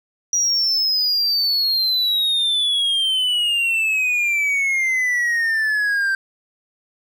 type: exponential sweep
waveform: triangle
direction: down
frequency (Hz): 5800 to 1563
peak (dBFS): -15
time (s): 0.33-6.15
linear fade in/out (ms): 2
effects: none